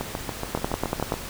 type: two click trains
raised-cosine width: 1 ms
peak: -9 / -13 dBFS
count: 7 / 9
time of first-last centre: 0.55-1.121 / 0.01-1.14 s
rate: 10.5 / 7.08 Hz
effects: pink hiss -36 dBFS RMS until 1.29 s